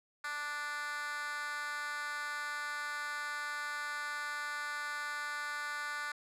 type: tone with high-pass filter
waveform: 10% pulse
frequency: 293.7 Hz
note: D4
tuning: in tune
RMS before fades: -39 dBFS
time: 0.24-6.12 s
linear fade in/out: 5 ms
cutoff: 1400 Hz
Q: 2.4
effects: low-pass 11000 Hz 12 dB/octave